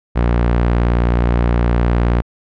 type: tone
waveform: sawtooth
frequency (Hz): 59.2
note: A#1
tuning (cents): +27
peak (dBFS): -8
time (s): 0.15-2.22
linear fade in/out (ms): 20
effects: low-pass 2000 Hz 12 dB/octave